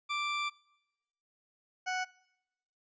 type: tone pair in turn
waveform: 20% pulse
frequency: 1174.7 / 740 Hz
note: D6 / F#5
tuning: 0 / 0 cents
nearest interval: minor sixth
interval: 800 cents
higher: first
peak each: -27 dBFS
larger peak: neither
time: 0.09-0.5 / 1.86-2.05 s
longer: first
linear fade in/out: 20 ms
effects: noise-tail reverb RT60 0.9 s tail -23 dB re dry + resampled to 16000 Hz